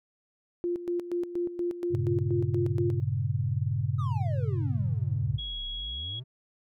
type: tone with tremolo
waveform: sine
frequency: 349.2 Hz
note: F4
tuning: in tune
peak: -26 dBFS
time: 0.64-3 s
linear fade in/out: 0 ms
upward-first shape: square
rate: 4.2 Hz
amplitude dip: 70%
type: chord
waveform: sine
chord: G diminished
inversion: none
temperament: equal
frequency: 98 / 116.54 / 138.59 Hz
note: G2 / Bb2 / Db3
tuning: 0 / 0 / 0 cents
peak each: -30 dBFS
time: 1.9-5.4 s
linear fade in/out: 50 ms
type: exponential two-way sweep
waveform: triangle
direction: down then up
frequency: 1291 to 31 to 135.2 Hz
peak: -35 dBFS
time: 3.98-6.24 s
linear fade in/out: 20 ms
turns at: 5.66 s
type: tone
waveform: sine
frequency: 3322 Hz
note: G#7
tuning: in tune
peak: -34 dBFS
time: 5.38-6.2 s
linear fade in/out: 10 ms
effects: none